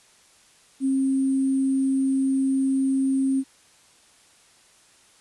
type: tone with sample-and-hold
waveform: sine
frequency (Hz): 268.1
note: C4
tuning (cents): +42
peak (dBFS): -19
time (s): 0.8-3.44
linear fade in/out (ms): 50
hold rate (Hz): 8820
effects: white hiss -56 dBFS RMS until 5.2 s + resampled to 24000 Hz